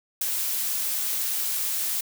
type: noise with ADSR envelope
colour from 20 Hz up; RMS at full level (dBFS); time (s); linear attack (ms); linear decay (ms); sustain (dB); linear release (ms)
blue; -22; 0.21-2.01; 7; 6; -5; 7
effects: none